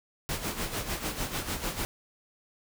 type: noise with tremolo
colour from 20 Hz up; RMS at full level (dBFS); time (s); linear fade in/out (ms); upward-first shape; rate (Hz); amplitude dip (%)
pink; -31; 0.29-1.85; 0; sine; 6.7; 65
effects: none